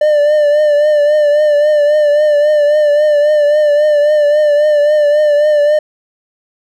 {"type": "tone with vibrato", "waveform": "triangle", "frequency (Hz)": 595, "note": "D5", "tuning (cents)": 22, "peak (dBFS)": -5, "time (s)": [0.01, 5.79], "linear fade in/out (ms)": 5, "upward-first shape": "triangle", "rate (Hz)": 3.7, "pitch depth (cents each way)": 50, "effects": []}